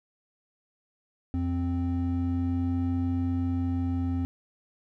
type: tone pair together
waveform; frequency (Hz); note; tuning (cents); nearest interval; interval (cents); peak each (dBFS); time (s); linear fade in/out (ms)
triangle; 87.31 / 261.6; F2 / C4; 0 / 0; octave + perfect fifth; 1900; -26; 1.34-4.25; 0
effects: none